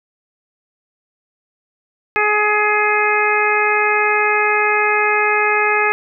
harmonic tone, 420.5 Hz, G#4, 22 cents sharp, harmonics 1 / 2 / 3 / 4 / 5 / 6, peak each -20 / -20 / -20 / -20 / -20 / -20 dBFS, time 2.16-5.92 s, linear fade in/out 0 ms, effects none

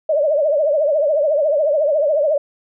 sine tone with vibrato, 597 Hz, D5, 28 cents sharp, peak -13 dBFS, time 0.09-2.38 s, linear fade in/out 5 ms, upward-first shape triangle, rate 14 Hz, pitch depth 150 cents each way, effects none

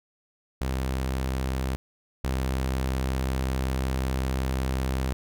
sawtooth tone pair in turn, 65.41 / 65.41 Hz, C2 / C2, 0 / 0 cents, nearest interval unison, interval 0 cents, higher neither, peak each -22 / -21 dBFS, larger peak second, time 0.61-1.76 / 2.24-5.13 s, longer second, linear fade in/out 0 ms, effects none

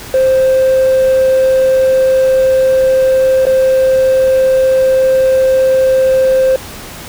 triangle tone with dropouts, 524 Hz, C5, 2 cents sharp, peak -4 dBFS, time 0.14-6.56 s, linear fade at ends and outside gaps 2 ms, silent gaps 3.454-3.467 s, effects tanh soft clip ceiling -2 dBFS + pink hiss -29 dBFS RMS until 7.08 s

